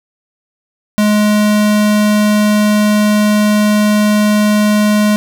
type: tone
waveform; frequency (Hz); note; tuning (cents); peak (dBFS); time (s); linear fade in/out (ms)
square; 210; G#3; +19; -9; 0.98-5.16; 0
effects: none